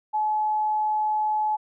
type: tone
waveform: sine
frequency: 855 Hz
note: A5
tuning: 50 cents flat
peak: -21 dBFS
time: 0.13-1.57 s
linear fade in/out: 20 ms
effects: none